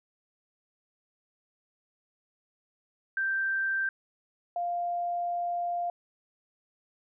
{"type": "tone pair in turn", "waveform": "sine", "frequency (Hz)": [1568, 698.5], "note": ["G6", "F5"], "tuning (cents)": [0, 0], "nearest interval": "octave + major second", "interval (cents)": 1400, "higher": "first", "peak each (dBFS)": [-26, -28], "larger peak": "first", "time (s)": [[3.17, 3.89], [4.56, 5.9]], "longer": "second", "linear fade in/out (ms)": 2, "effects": []}